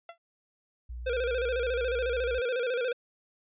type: tone with exponential decay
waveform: sawtooth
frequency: 678 Hz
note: E5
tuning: 49 cents sharp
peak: -34 dBFS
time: 0.09-0.18 s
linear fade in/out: 2 ms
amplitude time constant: 19 ms
type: tone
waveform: sine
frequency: 59.9 Hz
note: A#1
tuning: 48 cents sharp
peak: -36 dBFS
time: 0.89-2.4 s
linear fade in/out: 10 ms
type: tone with vibrato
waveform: square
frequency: 493.9 Hz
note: B4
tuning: in tune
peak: -28 dBFS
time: 1.06-2.93 s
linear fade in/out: 10 ms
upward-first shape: square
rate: 14 Hz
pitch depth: 76 cents each way
effects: resampled to 8000 Hz